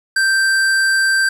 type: tone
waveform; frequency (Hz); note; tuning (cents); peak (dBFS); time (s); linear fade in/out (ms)
square; 1567; G6; -1; -13; 0.16-1.29; 5
effects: low-pass 11000 Hz 12 dB/octave + 8-bit